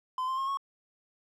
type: tone with pitch steps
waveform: triangle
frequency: 1025 / 1049.6 / 1074.7 / 1100.5 Hz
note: C6 / C6 / C6 / C#6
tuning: -36 / +5 / +46 / -13 cents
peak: -27 dBFS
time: 0.18-0.572 s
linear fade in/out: 2 ms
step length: 98 ms
effects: none